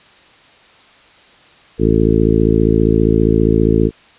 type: harmonic tone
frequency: 55 Hz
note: A1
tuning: in tune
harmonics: 1 / 2 / 3 / 4 / 5 / 6 / 7 / 8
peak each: -18 / -18 / -18 / -18 / -18 / -18 / -18 / -18 dBFS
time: 1.78-3.91 s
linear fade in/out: 50 ms
effects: white hiss -46 dBFS RMS until 4.18 s + resampled to 8000 Hz